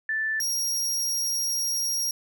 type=tone pair in turn; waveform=sine / sawtooth; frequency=1760 / 5622 Hz; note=A6 / F8; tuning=0 / +11 cents; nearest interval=octave + minor sixth; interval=2011 cents; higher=second; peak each=-24 / -22 dBFS; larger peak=second; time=0.09-0.4 / 0.4-2.11 s; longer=second; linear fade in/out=2 ms; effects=none